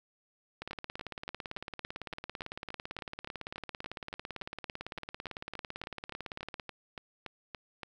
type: two click trains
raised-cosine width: 0.3 ms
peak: -24 / -23 dBFS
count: 26 / 108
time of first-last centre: 0.71-7.833 / 0.62-6.598 s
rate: 3.51 / 17.9 Hz
effects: 10-bit